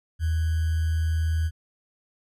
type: tone with sample-and-hold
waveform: sine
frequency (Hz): 80.4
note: E2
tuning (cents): -43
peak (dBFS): -21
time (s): 0.19-1.51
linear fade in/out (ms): 50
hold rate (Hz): 1575
effects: resampled to 32000 Hz